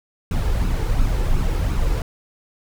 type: noise with flanger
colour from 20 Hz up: brown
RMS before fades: -19 dBFS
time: 0.31-2.02 s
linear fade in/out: 2 ms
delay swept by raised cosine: 0.75 to 2.35 ms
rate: 2.8 Hz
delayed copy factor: +0.5
effects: none